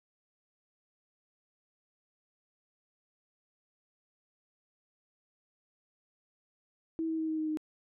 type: tone with pitch steps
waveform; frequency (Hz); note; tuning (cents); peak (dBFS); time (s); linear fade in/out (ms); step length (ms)
sine; 324.5 / 321.3 / 318.2 / 315.1 / 312 / 309; E4 / E4 / D#4 / D#4 / D#4 / D#4; -27 / -44 / +39 / +22 / +5 / -12; -30; 6.99-7.572; 0; 97
effects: none